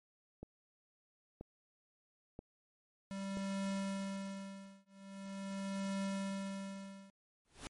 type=click train; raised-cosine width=2 ms; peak=-33 dBFS; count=4; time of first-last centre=0.43-3.371 s; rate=1.02 Hz
type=tone with tremolo; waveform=square; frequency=195.4 Hz; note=G3; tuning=5 cents flat; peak=-36 dBFS; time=3.11-7.1 s; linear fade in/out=0 ms; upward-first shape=triangle; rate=0.43 Hz; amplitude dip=100%
type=noise with exponential growth; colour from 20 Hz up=pink; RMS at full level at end=-42 dBFS; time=7.45-7.67 s; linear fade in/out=0 ms; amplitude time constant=47 ms
effects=MP3 48 kbps